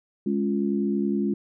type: chord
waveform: sine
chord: Db major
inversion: second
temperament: equal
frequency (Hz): 207.7 / 277.2 / 349.2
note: Ab3 / Db4 / F4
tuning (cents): 0 / 0 / 0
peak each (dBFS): -24 / -28 / -28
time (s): 0.26-1.34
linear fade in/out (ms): 5
effects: none